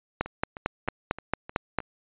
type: two click trains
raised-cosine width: 0.5 ms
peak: -9 / -23 dBFS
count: 8 / 6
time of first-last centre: 0.21-1.787 / 0.26-1.803 s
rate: 4.44 / 3.24 Hz
effects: resampled to 8000 Hz